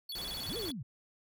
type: tone with vibrato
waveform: square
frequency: 3880 Hz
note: B7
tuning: 31 cents flat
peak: -39 dBFS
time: 0.09-0.72 s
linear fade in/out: 5 ms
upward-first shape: square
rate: 16 Hz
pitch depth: 230 cents each way
type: noise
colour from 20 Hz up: pink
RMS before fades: -45 dBFS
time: 0.15-0.71 s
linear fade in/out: 5 ms
type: linear two-way sweep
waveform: sine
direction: up then down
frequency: 73.2 to 488.5 to 102.8 Hz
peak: -38 dBFS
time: 0.48-0.83 s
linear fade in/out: 10 ms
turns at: 0.57 s
effects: none